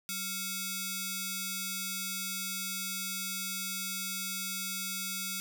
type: ring-modulated tone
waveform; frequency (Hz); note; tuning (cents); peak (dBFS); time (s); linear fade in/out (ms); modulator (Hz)
5% pulse; 1200; D6; +37; -19; 0.09-5.4; 0; 1010
effects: none

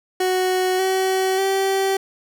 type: tone with pitch steps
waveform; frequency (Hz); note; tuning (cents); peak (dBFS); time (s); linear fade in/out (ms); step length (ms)
30% pulse; 370 / 378.4 / 387.1; F#4 / F#4 / G4; 0 / +39 / -22; -15; 0.2-1.97; 5; 590
effects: none

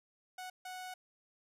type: tone bursts at uneven times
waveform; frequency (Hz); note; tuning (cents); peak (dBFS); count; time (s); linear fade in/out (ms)
sawtooth; 738; F#5; -5; -39; 2; 0.38-0.5 / 0.65-0.94; 5
effects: resampled to 32000 Hz

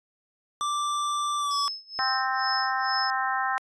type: tone with pitch glide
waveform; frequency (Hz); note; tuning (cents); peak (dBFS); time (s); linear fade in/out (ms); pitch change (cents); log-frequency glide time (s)
square; 1174.7 to 1139.3; D6 to C#6; 0 to +47; -26; 0.61-1.68; 0; -53; 1.38-1.55
type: tone with tremolo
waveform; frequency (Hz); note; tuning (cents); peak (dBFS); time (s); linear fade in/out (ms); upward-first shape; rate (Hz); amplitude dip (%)
sine; 5200; E8; -24; -27; 1.51-3.1; 0; sine; 2.2; 95
type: harmonic tone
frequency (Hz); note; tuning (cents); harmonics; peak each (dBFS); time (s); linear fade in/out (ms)
261.6; C4; 0; 3 / 4 / 5 / 6 / 7; -29 / -30 / -31 / -32 / -32; 1.99-3.58; 0
effects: resampled to 22050 Hz

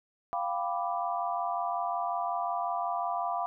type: chord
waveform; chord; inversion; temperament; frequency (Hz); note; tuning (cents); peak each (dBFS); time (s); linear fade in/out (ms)
sine; G dominant seventh; third; equal; 698.5 / 784 / 987.8 / 1174.7; F5 / G5 / B5 / D6; 0 / 0 / 0 / 0; -32 / -36 / -35 / -36; 0.33-3.46; 0
effects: none

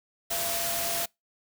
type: tone in noise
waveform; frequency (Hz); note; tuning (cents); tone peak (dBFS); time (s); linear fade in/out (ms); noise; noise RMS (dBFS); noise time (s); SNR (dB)
sine; 681; F5; -44; -35; 0.3-1.06; 10; white; -30; 0.3-1.06; -8
effects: noise-tail reverb RT60 0.2 s tail -26 dB re dry

